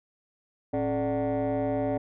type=tone with frequency modulation; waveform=sine; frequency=429.5 Hz; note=A4; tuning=42 cents flat; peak=-22 dBFS; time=0.73-1.98 s; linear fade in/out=10 ms; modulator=158 Hz; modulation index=1.8; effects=tanh soft clip ceiling -24 dBFS